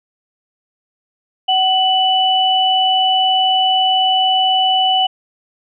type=tone pair together; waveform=sine; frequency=753.2 / 2974 Hz; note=F#5 / F#7; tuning=+31 / +8 cents; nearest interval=2 octaves; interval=2377 cents; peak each=-14 dBFS; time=1.48-5.07 s; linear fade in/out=10 ms; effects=none